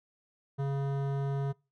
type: tone with hard clipping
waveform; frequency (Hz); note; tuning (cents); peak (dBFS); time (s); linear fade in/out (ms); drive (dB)
sine; 138.59; C#3; 0; -31; 0.58-1.53; 20; 15
effects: noise-tail reverb RT60 0.3 s tail -25 dB re dry